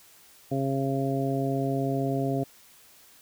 harmonic tone, 135.9 Hz, C#3, 34 cents flat, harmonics 1 / 2 / 3 / 4 / 5, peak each -29 / -29 / -32 / -36 / -32 dBFS, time 0.51-2.44 s, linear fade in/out 10 ms, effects white hiss -55 dBFS RMS until 3.21 s

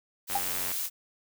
blue noise, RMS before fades -32 dBFS, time 0.27-0.9 s, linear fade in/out 50 ms
click train, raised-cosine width 0.3 ms, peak -21 dBFS, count 39, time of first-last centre 0.3-0.716 s, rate 91.3 Hz
sine tone with exponential decay, 800 Hz, G5, 35 cents sharp, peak -21 dBFS, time 0.35-0.44 s, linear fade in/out 5 ms, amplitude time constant 18 ms
effects none

